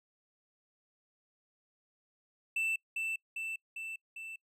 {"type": "tone with echo", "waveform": "triangle", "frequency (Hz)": 2661, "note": "E7", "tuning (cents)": 16, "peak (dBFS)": -28, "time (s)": [2.56, 2.76], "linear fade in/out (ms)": 5, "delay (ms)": 400, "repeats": 4, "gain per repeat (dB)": -3, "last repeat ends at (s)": 4.36, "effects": ["noise-tail reverb RT60 0.1 s tail -26 dB re dry"]}